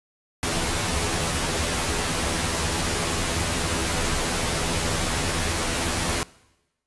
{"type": "noise with comb filter", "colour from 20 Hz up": "pink", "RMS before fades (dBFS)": -25, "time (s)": [0.43, 6.23], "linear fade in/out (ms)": 0, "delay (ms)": 12, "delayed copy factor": 0.95, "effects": ["noise-tail reverb RT60 1.0 s tail -22 dB re dry", "resampled to 24000 Hz"]}